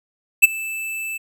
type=tone with ADSR envelope; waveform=square; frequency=2637 Hz; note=E7; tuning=in tune; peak=-4 dBFS; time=0.42-1.18 s; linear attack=21 ms; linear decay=19 ms; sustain=-22 dB; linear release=15 ms; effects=none